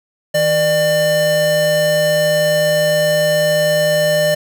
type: tone pair together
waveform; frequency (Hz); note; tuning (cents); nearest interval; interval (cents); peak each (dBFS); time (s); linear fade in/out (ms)
square; 158.9 / 598.4; D#3 / D5; +37 / +32; octave + major seventh; 2295; -24 / -13; 0.34-4.35; 10
effects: none